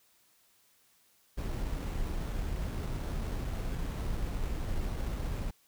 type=noise with sample-and-hold; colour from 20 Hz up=brown; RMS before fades=-34 dBFS; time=1.37-5.51 s; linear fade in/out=10 ms; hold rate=4900 Hz; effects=white hiss -67 dBFS RMS until 5.67 s